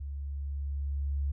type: tone with level ramp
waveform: sine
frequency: 70.3 Hz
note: C#2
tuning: 25 cents sharp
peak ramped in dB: -35 to -27 dBFS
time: 0-1.32 s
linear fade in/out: 10 ms
effects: none